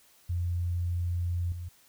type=tone with level steps; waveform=sine; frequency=87.31 Hz; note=F2; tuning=in tune; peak=-27 / -35 dBFS; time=0.29-1.69 s; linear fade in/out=10 ms; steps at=1.52 s; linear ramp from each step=2 ms; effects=white hiss -61 dBFS RMS until 1.88 s